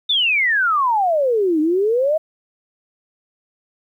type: exponential two-way sweep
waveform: sine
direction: down then up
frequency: 3646 to 299.4 to 649 Hz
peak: -14 dBFS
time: 0.09-2.18 s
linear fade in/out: 10 ms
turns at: 1.6 s
effects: 9-bit